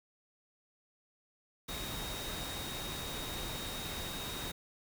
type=tone in noise; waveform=sine; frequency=3745 Hz; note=A#7; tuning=7 cents sharp; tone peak=-44 dBFS; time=1.68-4.52 s; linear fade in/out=10 ms; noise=pink; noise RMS=-41 dBFS; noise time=1.68-4.52 s; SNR=-6 dB; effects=none